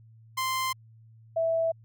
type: tone pair in turn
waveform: sawtooth / sine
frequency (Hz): 1043 / 657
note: C6 / E5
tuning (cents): -6 / -6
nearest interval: minor sixth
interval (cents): 800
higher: first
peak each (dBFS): -23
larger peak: neither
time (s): 0.37-0.73 / 1.36-1.72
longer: neither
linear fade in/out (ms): 10
effects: added 112 Hz sine -51 dBFS peak until 1.84 s